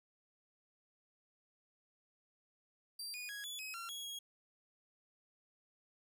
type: tone with pitch steps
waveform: sawtooth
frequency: 4708 / 2461 / 1660 / 3431 / 2542 / 1368 / 3328 / 3297 Hz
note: D8 / D#7 / G#6 / A7 / D#7 / F6 / G#7 / G#7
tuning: +3 / -20 / -1 / -44 / +36 / -36 / +3 / -13 cents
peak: -40 dBFS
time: 2.99-4.19 s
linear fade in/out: 5 ms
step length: 150 ms
effects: none